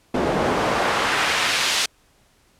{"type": "noise with band-pass filter sweep", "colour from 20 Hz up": "pink", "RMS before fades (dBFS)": -21, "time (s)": [0.14, 1.86], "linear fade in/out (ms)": 5, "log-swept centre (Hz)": [350, 4300], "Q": 0.78, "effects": ["pink hiss -59 dBFS RMS until 2.59 s", "low-pass 12000 Hz 12 dB/octave"]}